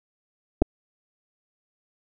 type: clicks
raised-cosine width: 2 ms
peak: -6 dBFS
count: 2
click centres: 0.619 / 0.622 s
effects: none